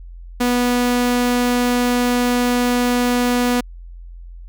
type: tone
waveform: sawtooth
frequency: 245 Hz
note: B3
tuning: 14 cents flat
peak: -11 dBFS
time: 0.4-3.61 s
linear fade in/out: 10 ms
effects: added 43 Hz sine -33 dBFS peak until 4.48 s